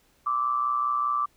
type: tone with amplitude modulation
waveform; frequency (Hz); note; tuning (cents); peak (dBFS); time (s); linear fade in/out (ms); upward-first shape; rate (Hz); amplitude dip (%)
sine; 1169; D6; -8; -20; 0.26-1.26; 10; sine; 125; 60
effects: pink hiss -64 dBFS RMS until 1.36 s